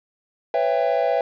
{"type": "chord", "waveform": "triangle", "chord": "C# half-diminished seventh", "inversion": "third", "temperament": "just", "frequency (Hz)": [498.9, 554.4, 665.2, 798.3], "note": ["B4", "C#5", "E5", "G5"], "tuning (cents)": [17, 0, 16, 31], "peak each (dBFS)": [-22, -22, -20, -23], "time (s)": [0.54, 1.21], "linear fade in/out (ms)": 2, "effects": ["resampled to 11025 Hz", "8-bit"]}